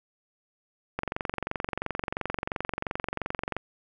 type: click train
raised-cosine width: 0.5 ms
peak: -14 dBFS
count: 60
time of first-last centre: 0.99-3.566 s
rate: 22.9 Hz
effects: none